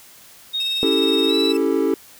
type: tone with pitch glide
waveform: sine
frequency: 3729 to 3928 Hz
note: A#7 to B7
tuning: 0 to -10 cents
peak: -20 dBFS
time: 0.53-1.53 s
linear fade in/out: 20 ms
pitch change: +90 cents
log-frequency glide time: 1.27-1.34 s
type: tone with tremolo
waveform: sawtooth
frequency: 2637 Hz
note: E7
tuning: in tune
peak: -25 dBFS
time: 0.6-1.57 s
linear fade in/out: 2 ms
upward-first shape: triangle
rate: 19 Hz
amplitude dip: 75%
type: chord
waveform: triangle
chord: A dominant seventh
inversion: first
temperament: equal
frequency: 277.2 / 329.6 / 392 / 440 Hz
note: C#4 / E4 / G4 / A4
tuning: 0 / 0 / 0 / 0 cents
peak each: -20 dBFS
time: 0.83-1.94 s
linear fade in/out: 0 ms
effects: white hiss -46 dBFS RMS until 2.19 s